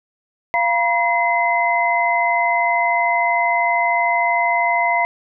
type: tone cluster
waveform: sine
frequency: 693 / 960 / 2050 Hz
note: F5 / B5 / C7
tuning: -14 / -49 / -36 cents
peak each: -19 dBFS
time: 0.54-5.05 s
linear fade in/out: 0 ms
effects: none